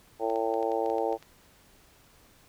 harmonic tone, 112.5 Hz, A2, 39 cents sharp, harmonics 3 / 4 / 5 / 6 / 7 / 8, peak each -34 / -30 / -32 / -36 / -32 / -38 dBFS, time 0.19-1.18 s, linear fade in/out 50 ms
clicks, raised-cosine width 0.2 ms, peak -31 dBFS, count 10, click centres 0.3 / 0.359 / 0.54 / 0.628 / 0.718 / 0.861 / 0.9 / 0.983 / 1.127 / 1.226 s
effects pink hiss -59 dBFS RMS until 2.48 s

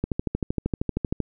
click train, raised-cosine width 3 ms, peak -11 dBFS, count 16, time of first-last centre 0.04-1.203 s, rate 12.9 Hz, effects none

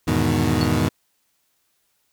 20% pulse chord, E major seventh, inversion none, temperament equal, 82.41 / 103.83 / 123.47 / 155.56 Hz, E2 / G#2 / B2 / D#3, 0 / 0 / 0 / 0 cents, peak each -19 dBFS, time 0.07-0.89 s, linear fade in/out 10 ms
sine tone with exponential decay, 4406 Hz, C#8, 11 cents flat, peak -23 dBFS, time 0.61-0.72 s, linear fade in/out 2 ms, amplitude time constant 22 ms
effects white hiss -68 dBFS RMS until 2.12 s

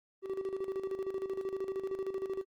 triangle tone with tremolo, 384.7 Hz, G4, 33 cents flat, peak -30 dBFS, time 0.22-2.45 s, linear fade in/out 50 ms, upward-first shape square, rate 13 Hz, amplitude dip 65%, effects Opus 24 kbps

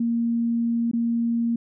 sine tone with dropouts, 233.1 Hz, A#3, in tune, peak -20 dBFS, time 0-1.56 s, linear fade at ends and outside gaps 5 ms, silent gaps 0.914-0.933 s, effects none

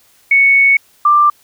sine tone pair in turn, 2217 / 1183.6 Hz, C#7 / D6, 0 / +13 cents, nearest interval major seventh, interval 1087 cents, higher first, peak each -6 dBFS, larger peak neither, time 0.31-0.77 / 1.05-1.3 s, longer first, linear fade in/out 5 ms, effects white hiss -51 dBFS RMS until 1.43 s

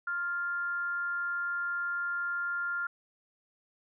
sine tone with frequency modulation, 1399 Hz, F6, 3 cents sharp, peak -30 dBFS, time 0.07-2.87 s, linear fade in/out 5 ms, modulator 328 Hz, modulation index 0.28, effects none

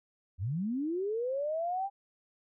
sine linear sweep, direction up, 77.78 to 804 Hz, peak -30 dBFS, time 0.38-1.9 s, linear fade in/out 50 ms, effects none

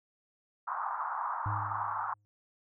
pink band-pass noise, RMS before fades -35 dBFS, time 0.67-2.14 s, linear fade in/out 10 ms, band 850 to 1300 Hz, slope 48 dB/octave
triangle tone with exponential decay, 103.5 Hz, G#2, 5 cents flat, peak -28 dBFS, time 1.46-2.25 s, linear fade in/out 0 ms, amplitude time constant 170 ms
effects none

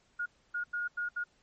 sine tone bursts at uneven times, 1434 Hz, F6, 45 cents sharp, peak -31 dBFS, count 5, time 0.19-0.26 / 0.54-0.64 / 0.73-0.88 / 0.97-1.09 / 1.16-1.24 s, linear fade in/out 10 ms, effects pink hiss -69 dBFS RMS until 1.42 s + MP3 32 kbps

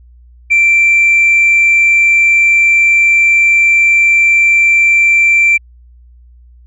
sine tone, 2349 Hz, D7, in tune, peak -4 dBFS, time 0.5-5.58 s, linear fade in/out 20 ms, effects tanh soft clip ceiling -3 dBFS + added 60 Hz sine -38 dBFS peak until 6.66 s

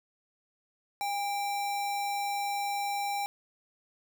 sine tone with sample-and-hold, 810 Hz, G#5, 43 cents flat, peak -29 dBFS, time 1.01-3.26 s, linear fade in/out 0 ms, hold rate 3150 Hz, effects none

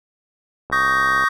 click train, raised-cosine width 1 ms, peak -17 dBFS, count 37, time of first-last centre 0.7-1.239 s, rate 66.8 Hz
triangle chord, Eb dominant seventh, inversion third, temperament just, 1120.1 / 1244.5 / 1555.6 / 1866.8 Hz, Db6 / Eb6 / G6 / Bb6, +18 / 0 / -14 / +2 cents, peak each -19 dBFS, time 0.72-1.29 s, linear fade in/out 10 ms
effects none

